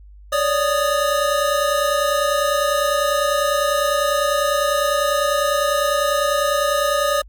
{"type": "tone cluster", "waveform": "square", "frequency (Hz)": [562, 592, 1239], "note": ["C#5", "D5", "D#6"], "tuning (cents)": [24, 14, -8], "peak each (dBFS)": -22, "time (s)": [0.32, 7.22], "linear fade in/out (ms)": 10, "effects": ["added 50 Hz sine -40 dBFS peak until 7.28 s", "Opus 48 kbps"]}